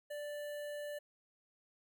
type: tone with notch filter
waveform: square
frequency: 587 Hz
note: D5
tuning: 1 cent flat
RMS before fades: -43 dBFS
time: 0.1-0.99 s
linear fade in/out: 10 ms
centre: 5200 Hz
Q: 0.96
effects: none